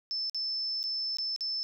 sine tone with dropouts, 5274 Hz, E8, in tune, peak -30 dBFS, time 0.11-1.63 s, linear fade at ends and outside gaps 0 ms, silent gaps 0.297-0.346 / 0.83-0.839 / 1.17-1.185 / 1.362-1.408 s, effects none

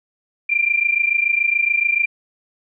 sine tone pair together, 2365 / 2392 Hz, D7 / D7, +12 / +31 cents, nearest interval unison, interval 19 cents, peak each -18 dBFS, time 0.49-2.06 s, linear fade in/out 10 ms, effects none

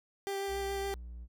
30% pulse tone with vibrato, 394.2 Hz, G4, 10 cents sharp, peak -31 dBFS, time 0.27-0.94 s, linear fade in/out 0 ms, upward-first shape triangle, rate 7.1 Hz, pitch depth 12 cents each way
triangle tone with pitch glide, 61 to 59.23 Hz, B1 to A#1, -21 to +28 cents, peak -40 dBFS, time 0.47-1.28 s, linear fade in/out 50 ms, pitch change -51 cents, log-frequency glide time 0.75-1.09 s
effects none

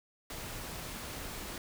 pink noise, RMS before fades -42 dBFS, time 0.3-1.58 s, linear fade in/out 2 ms, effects none

